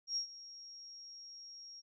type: tone with ADSR envelope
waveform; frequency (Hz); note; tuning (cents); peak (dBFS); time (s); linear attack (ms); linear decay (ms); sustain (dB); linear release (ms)
sine; 5588; F8; 0; -32; 0.07-1.82; 94; 100; -17; 31
effects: none